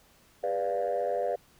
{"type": "chord", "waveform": "sine", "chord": "G# diminished seventh", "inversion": "none", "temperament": "equal with one note detuned", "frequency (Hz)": [405.1, 493.9, 587.3, 698.5], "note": ["G#4", "B4", "D5", "F5"], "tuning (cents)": [-43, 0, 0, 0], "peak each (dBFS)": [-35, -30, -30, -31], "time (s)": [0.43, 1.36], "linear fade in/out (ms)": 10, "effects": ["tanh soft clip ceiling -21 dBFS", "pink hiss -61 dBFS RMS until 1.59 s"]}